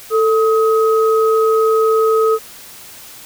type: tone pair together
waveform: sine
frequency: 443.9 / 1265 Hz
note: A4 / D#6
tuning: +15 / +28 cents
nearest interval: octave + tritone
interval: 1813 cents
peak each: -11 / -17 dBFS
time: 0.1-2.39 s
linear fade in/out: 50 ms
effects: white hiss -37 dBFS RMS until 3.25 s